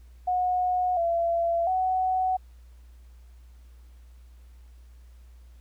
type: tone with pitch steps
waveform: sine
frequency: 728 / 678 / 746 Hz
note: F#5 / E5 / F#5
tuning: -28 / +49 / +14 cents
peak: -22 dBFS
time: 0.27-2.37 s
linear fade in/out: 10 ms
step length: 700 ms
effects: added 60 Hz sine -47 dBFS peak until 5.6 s + pink hiss -66 dBFS RMS until 5.6 s